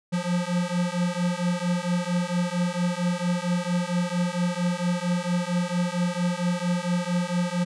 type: beating tone pair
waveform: square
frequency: 174.61 / 179.01 Hz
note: F3 / F3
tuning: 0 / +43 cents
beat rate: 4.4 Hz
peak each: -27 dBFS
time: 0.12-7.65 s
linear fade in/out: 20 ms
effects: resampled to 22050 Hz